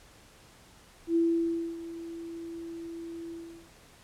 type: tone with ADSR envelope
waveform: sine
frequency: 334 Hz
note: E4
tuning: 23 cents sharp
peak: -21 dBFS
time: 1.07-3.69 s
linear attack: 87 ms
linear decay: 600 ms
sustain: -16 dB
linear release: 380 ms
effects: pink hiss -56 dBFS RMS until 4.03 s + low-pass 11000 Hz 12 dB/octave